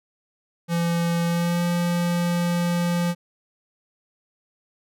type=tone with pitch glide; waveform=square; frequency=170 to 173.57 Hz; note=F3 to F3; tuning=-46 to -10 cents; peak=-21 dBFS; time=0.68-3.15 s; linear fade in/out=50 ms; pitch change=+36 cents; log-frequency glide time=1.26-1.63 s; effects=none